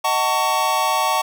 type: chord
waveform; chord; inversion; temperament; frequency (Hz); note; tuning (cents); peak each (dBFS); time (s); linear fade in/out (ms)
square; D# half-diminished seventh; none; just; 622.3 / 746.7 / 896 / 1120.1; D#5 / F#5 / A5 / C#6; 0 / +16 / +31 / +18; -27 / -24 / -22 / -22; 0.04-1.22; 10
effects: none